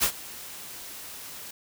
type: noise with ADSR envelope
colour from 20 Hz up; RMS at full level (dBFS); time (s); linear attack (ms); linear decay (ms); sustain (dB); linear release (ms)
white; -21; 0-1.51; 33; 79; -20; 5
effects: none